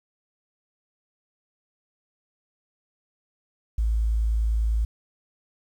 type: tone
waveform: sine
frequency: 55 Hz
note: A1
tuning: in tune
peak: -20 dBFS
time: 3.78-4.85 s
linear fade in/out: 5 ms
effects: 9-bit